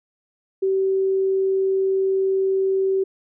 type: tone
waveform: sine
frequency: 384.2 Hz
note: G4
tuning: 35 cents flat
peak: -17 dBFS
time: 0.62-3.04 s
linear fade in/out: 10 ms
effects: none